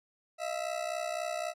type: ring-modulated tone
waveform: 40% pulse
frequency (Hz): 658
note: E5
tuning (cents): -3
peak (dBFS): -29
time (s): 0.38-1.54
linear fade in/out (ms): 50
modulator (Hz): 31.9
effects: low-pass 10000 Hz 12 dB/octave